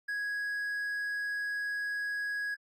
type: tone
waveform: triangle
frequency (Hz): 1661.2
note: G#6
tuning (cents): 0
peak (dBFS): -30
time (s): 0.08-2.55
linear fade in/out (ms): 10
effects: AAC 48 kbps